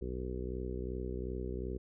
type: harmonic tone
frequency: 62.7 Hz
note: B1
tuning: 27 cents sharp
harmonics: 1 / 2 / 3 / 4 / 5 / 6 / 7 / 8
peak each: -39 / -46 / -46 / -47 / -49 / -42 / -46 / -52 dBFS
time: 0.01-1.78 s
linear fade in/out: 10 ms
effects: none